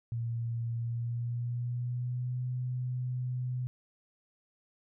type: tone with pitch glide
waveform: sine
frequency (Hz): 116.54 to 125.63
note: A#2 to B2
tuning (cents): 0 to +30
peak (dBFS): -31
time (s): 0.12-3.67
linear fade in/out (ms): 0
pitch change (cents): +130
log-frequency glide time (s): 0.75-2.45
effects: none